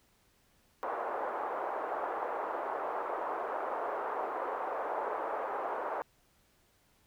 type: band-pass noise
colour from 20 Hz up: white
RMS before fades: -36 dBFS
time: 0.83-6.02 s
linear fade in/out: 0 ms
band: 420 to 1100 Hz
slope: 24 dB/octave
effects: pink hiss -69 dBFS RMS until 7.06 s